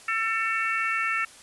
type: harmonic tone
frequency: 447.4 Hz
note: A4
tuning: 29 cents sharp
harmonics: 3 / 4 / 5 / 6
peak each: -28 / -29 / -30 / -31 dBFS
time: 0.08-1.25 s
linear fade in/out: 5 ms
effects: white hiss -49 dBFS RMS until 1.42 s + resampled to 24000 Hz